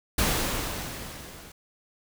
pink noise with level ramp, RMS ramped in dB -23 to -47 dBFS, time 0.18-1.52 s, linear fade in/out 5 ms, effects none

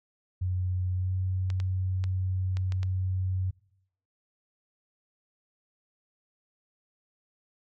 sine tone with pitch glide, 91.5 to 93.21 Hz, F#2 to F#2, -19 to +13 cents, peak -26 dBFS, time 0.41-3.51 s, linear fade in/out 10 ms, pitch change +32 cents, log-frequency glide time 0.95-1.13 s
clicks, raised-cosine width 0.2 ms, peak -24 dBFS, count 6, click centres 1.502 / 1.601 / 2.04 / 2.57 / 2.722 / 2.831 s
effects noise-tail reverb RT60 0.8 s tail -24 dB re dry

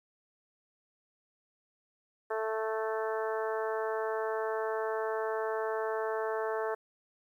harmonic tone, 220 Hz, A3, in tune, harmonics 2 / 3 / 4 / 5 / 6 / 7 / 8, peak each -33 / -37 / -39 / -41 / -43 / -44 / -45 dBFS, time 2.3-6.75 s, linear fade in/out 10 ms, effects 11-bit

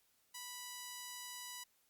5% pulse tone, 984 Hz, B5, 7 cents flat, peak -34 dBFS, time 0.34-1.64 s, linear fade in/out 10 ms, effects white hiss -75 dBFS RMS until 1.89 s + Opus 48 kbps

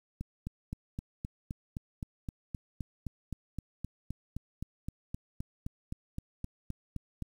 click train, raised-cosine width 5 ms, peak -24 dBFS, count 28, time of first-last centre 0.21-7.223 s, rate 3.85 Hz, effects 9-bit

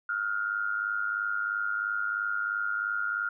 sine tone with amplitude modulation, 1412 Hz, F6, 19 cents sharp, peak -24 dBFS, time 0.09-3.29 s, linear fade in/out 5 ms, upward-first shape sine, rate 103 Hz, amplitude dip 75%, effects none

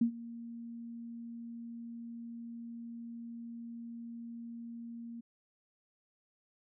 sine tone with ADSR envelope, 233.3 Hz, A#3, 2 cents sharp, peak -23 dBFS, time 0.01-5.21 s, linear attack 6 ms, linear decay 92 ms, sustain -19 dB, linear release 11 ms, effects none

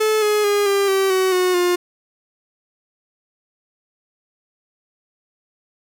45% pulse tone with pitch steps, 433 / 420.9 / 409.2 / 397.8 / 386.7 / 375.9 / 365.4 / 355.2 Hz, A4 / G#4 / G#4 / G4 / G4 / F#4 / F#4 / F4, -28 / +23 / -26 / +25 / -24 / +27 / -22 / +29 cents, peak -15 dBFS, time 0-1.76 s, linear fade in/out 10 ms, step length 220 ms, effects none

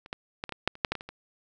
clicks, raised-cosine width 0.3 ms, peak -30 / -17 / -16 / -20 / -19 / -7 / -30 / -7 / -11 / -19 / -24 / -24 dBFS, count 12, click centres 0.061 / 0.129 / 0.439 / 0.493 / 0.523 / 0.676 / 0.754 / 0.848 / 0.92 / 0.953 / 1.009 / 1.09 s, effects none

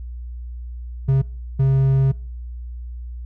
triangle tone bursts at uneven times, 134.6 Hz, C3, 49 cents sharp, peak -11 dBFS, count 2, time 1.08-1.22 / 1.59-2.12 s, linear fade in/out 10 ms, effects noise-tail reverb RT60 0.4 s tail -22 dB re dry + added 60 Hz sine -29 dBFS peak until 3.25 s

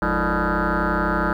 sine tone with frequency modulation, 601 Hz, D5, 40 cents sharp, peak -17 dBFS, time 0.02-1.33 s, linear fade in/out 2 ms, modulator 130 Hz, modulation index 7.3, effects tanh soft clip ceiling -14 dBFS + 9-bit

